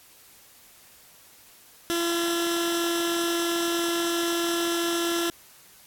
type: tone with notch filter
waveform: 15% pulse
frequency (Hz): 340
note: F4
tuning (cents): -46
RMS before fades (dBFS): -26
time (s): 1.9-5.3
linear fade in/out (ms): 0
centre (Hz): 850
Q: 0.58
effects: white hiss -53 dBFS RMS until 5.86 s + AAC 64 kbps